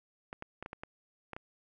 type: clicks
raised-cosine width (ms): 0.5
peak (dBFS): -26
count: 8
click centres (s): 0.329 / 0.424 / 0.626 / 0.661 / 0.731 / 0.835 / 1.333 / 1.365
effects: none